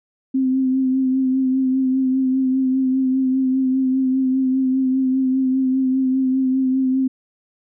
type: tone with vibrato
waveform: sine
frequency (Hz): 261.6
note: C4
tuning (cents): 0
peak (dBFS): -15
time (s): 0.34-7.08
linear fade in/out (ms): 10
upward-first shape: triangle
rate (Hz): 5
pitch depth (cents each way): 33
effects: none